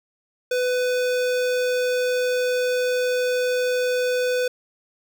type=tone with notch filter; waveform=square; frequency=499.3 Hz; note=B4; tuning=19 cents sharp; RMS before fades=-22 dBFS; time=0.51-4.48 s; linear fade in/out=5 ms; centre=11000 Hz; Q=1.4; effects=none